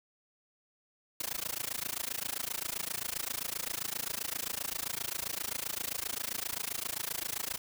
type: noise with amplitude modulation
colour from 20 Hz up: white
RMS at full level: -33 dBFS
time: 1.2-7.58 s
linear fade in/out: 5 ms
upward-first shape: sine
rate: 27.6 Hz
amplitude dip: 100%
effects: none